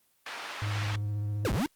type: band-pass noise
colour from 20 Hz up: pink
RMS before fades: -38 dBFS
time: 0.26-0.96 s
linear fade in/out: 5 ms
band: 920 to 3700 Hz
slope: 12 dB/octave
type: tone with vibrato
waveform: triangle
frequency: 103.83 Hz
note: G#2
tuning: in tune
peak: -27 dBFS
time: 0.62-1.47 s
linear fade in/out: 0 ms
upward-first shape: triangle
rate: 15 Hz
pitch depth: 29 cents each way
type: linear two-way sweep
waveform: square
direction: down then up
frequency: 571 to 31.5 to 324.3 Hz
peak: -27 dBFS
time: 1.45-1.66 s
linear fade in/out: 0 ms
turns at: 1.52 s
effects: white hiss -69 dBFS RMS until 1.75 s + Opus 24 kbps